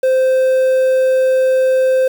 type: tone with quantisation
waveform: triangle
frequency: 520 Hz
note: C5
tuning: 11 cents flat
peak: -8 dBFS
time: 0.03-2.08 s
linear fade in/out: 5 ms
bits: 6
effects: none